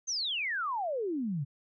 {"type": "exponential sweep", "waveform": "sine", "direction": "down", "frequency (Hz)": [6450, 130.81], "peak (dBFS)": -30, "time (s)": [0.07, 1.45], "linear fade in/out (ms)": 20, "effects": []}